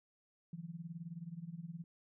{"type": "tone with tremolo", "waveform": "sine", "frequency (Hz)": 167.8, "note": "E3", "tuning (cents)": 31, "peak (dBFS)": -40, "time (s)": [0.53, 1.84], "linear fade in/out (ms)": 2, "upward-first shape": "sine", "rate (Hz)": 19, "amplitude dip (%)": 85, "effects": []}